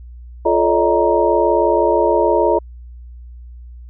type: tone cluster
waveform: sine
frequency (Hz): 346.5 / 432.8 / 572 / 631 / 938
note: F4 / A4 / D5 / D#5 / A#5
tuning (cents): -14 / -29 / -46 / +24 / +11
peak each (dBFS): -18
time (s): 0.45-2.59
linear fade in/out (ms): 10
effects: added 60 Hz sine -33 dBFS peak until 3.89 s